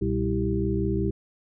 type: harmonic tone with a mistuned harmonic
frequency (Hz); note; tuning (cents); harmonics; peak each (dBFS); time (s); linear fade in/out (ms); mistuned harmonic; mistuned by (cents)
65.41; C2; 0; 1 / 2 / 3 / 5 / 6; -29 / -29 / -29 / -29 / -29; 0.01-1.11; 10; 2; -130
effects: none